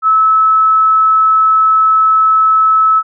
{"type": "tone", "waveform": "sine", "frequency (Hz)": 1300, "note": "E6", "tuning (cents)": -24, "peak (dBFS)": -6, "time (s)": [0.02, 3.03], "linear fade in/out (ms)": 50, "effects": []}